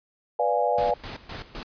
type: chord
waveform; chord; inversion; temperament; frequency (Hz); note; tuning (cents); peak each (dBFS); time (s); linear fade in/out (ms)
sine; B diminished seventh; none; equal; 493.9 / 587.3 / 698.5 / 830.6; B4 / D5 / F5 / Ab5; 0 / 0 / 0 / 0; -26; 0.39-0.94; 5
type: noise with tremolo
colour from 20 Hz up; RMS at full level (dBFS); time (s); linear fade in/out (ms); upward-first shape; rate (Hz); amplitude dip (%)
pink; -36; 0.78-1.63; 0; square; 3.9; 80
effects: resampled to 11025 Hz